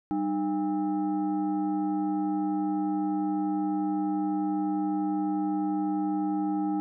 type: tone with frequency modulation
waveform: sine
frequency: 305.8 Hz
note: D#4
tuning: 30 cents flat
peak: -25 dBFS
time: 0.11-6.8 s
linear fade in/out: 0 ms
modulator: 500 Hz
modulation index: 0.77
effects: none